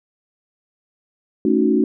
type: chord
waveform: sine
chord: D# half-diminished seventh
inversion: second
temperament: equal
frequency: 220 / 277.2 / 311.1 / 370 Hz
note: A3 / C#4 / D#4 / F#4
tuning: 0 / 0 / 0 / 0 cents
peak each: -19 dBFS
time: 1.45-1.84 s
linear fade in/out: 2 ms
effects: none